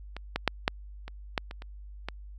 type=clicks; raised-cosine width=0.3 ms; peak=-22 / -12 / -6 / -7 / -25 / -10 / -24 / -27 / -17 dBFS; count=9; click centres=0.166 / 0.36 / 0.477 / 0.679 / 1.08 / 1.378 / 1.511 / 1.621 / 2.086 s; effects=added 50 Hz sine -42 dBFS peak until 2.38 s